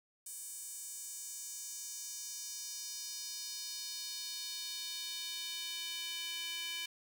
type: tone with high-pass filter sweep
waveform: square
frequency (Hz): 334.5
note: E4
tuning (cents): +25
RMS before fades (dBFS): -43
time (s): 0.26-6.86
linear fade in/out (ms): 5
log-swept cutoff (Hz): 8500 to 2800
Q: 2.4
effects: none